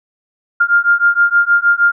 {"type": "beating tone pair", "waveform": "sine", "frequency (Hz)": [1400, 1406.4], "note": ["F6", "F6"], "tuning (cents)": [4, 12], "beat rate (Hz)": 6.4, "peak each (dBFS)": -12, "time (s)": [0.6, 1.92], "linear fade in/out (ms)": 10, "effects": []}